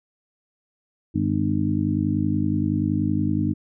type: harmonic tone with a mistuned harmonic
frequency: 50.6 Hz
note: G#1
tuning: 44 cents flat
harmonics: 2 / 3 / 4 / 5 / 6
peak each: -26 / -28 / -26 / -26 / -25 dBFS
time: 1.14-3.54 s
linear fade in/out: 20 ms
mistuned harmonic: 2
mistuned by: -80 cents
effects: none